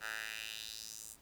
10% pulse tone with high-pass filter sweep, 110 Hz, A2, in tune, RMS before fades -45 dBFS, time 0-1.17 s, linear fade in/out 50 ms, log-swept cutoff 1300 to 8700 Hz, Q 2.4, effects pink hiss -65 dBFS RMS until 1.21 s

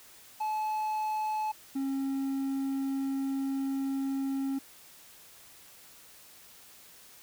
triangle tone pair in turn, 861 / 271.2 Hz, A5 / C#4, -38 / -38 cents, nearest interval octave + minor sixth, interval 2000 cents, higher first, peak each -27 dBFS, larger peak neither, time 0.4-1.52 / 1.75-4.59 s, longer second, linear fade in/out 10 ms, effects white hiss -54 dBFS RMS until 7.22 s

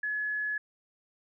sine tone, 1700 Hz, G#6, 40 cents sharp, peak -29 dBFS, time 0.03-0.58 s, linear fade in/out 5 ms, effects none

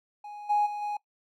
triangle tone with level steps, 830.6 Hz, G#5, in tune, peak -37 / -18 / -30 / -27 dBFS, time 0.24-0.97 s, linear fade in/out 5 ms, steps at 0.49 / 0.65 / 0.81 s, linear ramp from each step 20 ms, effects noise-tail reverb RT60 0.1 s tail -21 dB re dry + tanh soft clip ceiling -18 dBFS

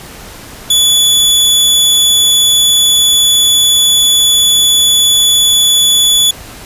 sawtooth tone, 3439 Hz, A7, 40 cents flat, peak -3 dBFS, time 0.7-6.31 s, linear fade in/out 5 ms, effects pink hiss -31 dBFS RMS until 6.65 s + resampled to 32000 Hz

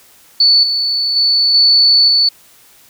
sine tone with level steps, 4467 Hz, C#8, 12 cents sharp, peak -6 / -13 / -9 / -6 / -8 dBFS, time 0.4-2.29 s, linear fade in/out 5 ms, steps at 0.63 / 1.16 / 1.54 / 2.08 s, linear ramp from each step 5 ms, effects white hiss -46 dBFS RMS until 2.89 s

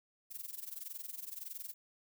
violet noise with amplitude modulation, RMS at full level -42 dBFS, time 0.3-1.74 s, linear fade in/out 20 ms, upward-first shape sine, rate 21.6 Hz, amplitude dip 85%, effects none

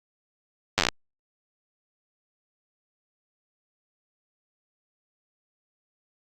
slowing click train, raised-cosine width 0.2 ms, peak -3 dBFS, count 9, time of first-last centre 0.78-0.887 s, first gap 9 ms, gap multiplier 1.11, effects Opus 48 kbps

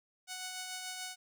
5% pulse tone with tremolo, 740 Hz, F#5, in tune, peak -27 dBFS, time 0.27-1.16 s, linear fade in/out 50 ms, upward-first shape triangle, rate 6.9 Hz, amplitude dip 35%, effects none

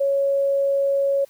sine tone, 554.4 Hz, C#5, in tune, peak -17 dBFS, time 0-1.25 s, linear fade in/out 10 ms, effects white hiss -56 dBFS RMS until 1.29 s

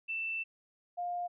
sine tone pair in turn, 2665 / 705.9 Hz, E7 / F5, +18 / +18 cents, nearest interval octave + major seventh, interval 2300 cents, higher first, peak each -33 / -33 dBFS, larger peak neither, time 0.08-0.44 / 0.97-1.28 s, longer first, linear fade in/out 20 ms, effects none

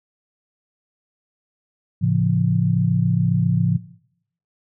sine chord, A augmented, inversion none, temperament just, 110 / 137.5 / 171.88 Hz, A2 / C#3 / E#3, 0 / -14 / -27 cents, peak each -20 dBFS, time 2.01-3.78 s, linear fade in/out 20 ms, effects noise-tail reverb RT60 0.7 s tail -18 dB re dry

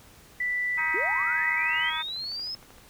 sine tone, 1975.5 Hz, B6, in tune, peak -25 dBFS, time 0.4-1.9 s, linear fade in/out 5 ms
harmonic tone, 316.1 Hz, D#4, 27 cents sharp, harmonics 3 / 4 / 5 / 6 / 7 / 8, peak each -34 / -35 / -36 / -37 / -37 / -38 dBFS, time 0.77-2.03 s, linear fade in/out 20 ms
sine linear sweep, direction up, 317.9 to 5230 Hz, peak -31 dBFS, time 0.94-2.55 s, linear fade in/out 5 ms
click train, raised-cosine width 0.5 ms, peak -35 dBFS, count 16, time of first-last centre 1.62-2.783 s, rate 12.9 Hz
effects pink hiss -53 dBFS RMS until 2.89 s

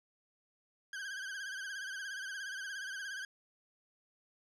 40% pulse tone with vibrato, 1577 Hz, G6, 10 cents sharp, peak -39 dBFS, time 0.93-3.25 s, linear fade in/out 2 ms, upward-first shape triangle, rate 17 Hz, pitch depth 100 cents each way, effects low-pass 8000 Hz 12 dB/octave

